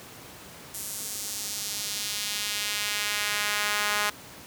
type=tone with high-pass filter sweep; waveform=sawtooth; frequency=207.7 Hz; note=G#3; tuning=in tune; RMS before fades=-30 dBFS; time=0.74-4.1 s; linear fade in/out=5 ms; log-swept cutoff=8600 to 1200 Hz; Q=1; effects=pink hiss -45 dBFS RMS until 4.46 s + high-pass 100 Hz 12 dB/octave